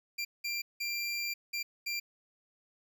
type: tone bursts at uneven times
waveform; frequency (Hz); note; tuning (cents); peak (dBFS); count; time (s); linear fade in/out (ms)
25% pulse; 2373; D7; +17; -29; 5; 0.18-0.25 / 0.44-0.62 / 0.8-1.34 / 1.53-1.63 / 1.86-2; 10
effects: none